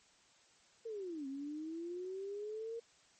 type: linear two-way sweep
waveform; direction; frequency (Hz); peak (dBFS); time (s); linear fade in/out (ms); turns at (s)
sine; down then up; 466.2 to 265.9 to 466.2; -40; 0.85-2.8; 10; 1.27
effects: white hiss -67 dBFS RMS until 3.19 s + MP3 32 kbps